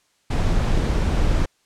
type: noise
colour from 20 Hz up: brown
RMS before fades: -19 dBFS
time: 0.3-1.46 s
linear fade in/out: 10 ms
effects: white hiss -64 dBFS RMS until 1.65 s + low-pass 8000 Hz 12 dB/octave